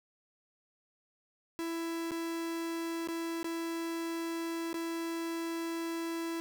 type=tone with dropouts; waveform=45% pulse; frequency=332.1 Hz; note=E4; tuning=13 cents sharp; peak=-34 dBFS; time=1.59-6.4 s; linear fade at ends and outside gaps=0 ms; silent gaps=2.109-2.117 / 3.074-3.086 / 3.43-3.444 / 4.73-4.742 s; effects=11-bit